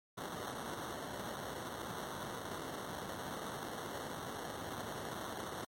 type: noise with sample-and-hold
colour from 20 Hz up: white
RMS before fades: -43 dBFS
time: 0.17-5.65 s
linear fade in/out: 10 ms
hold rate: 2450 Hz
effects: high-pass 80 Hz 12 dB/octave + MP3 64 kbps